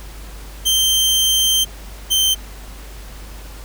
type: tone pair in turn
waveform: sawtooth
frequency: 3136 / 3113 Hz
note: G7 / G7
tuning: 0 / -13 cents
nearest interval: unison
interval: 13 cents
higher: first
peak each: -10 dBFS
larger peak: neither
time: 0.65-1.65 / 2.1-2.35 s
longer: first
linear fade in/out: 20 ms
effects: added 50 Hz sine -33 dBFS peak until 3.64 s + pink hiss -40 dBFS RMS until 3.64 s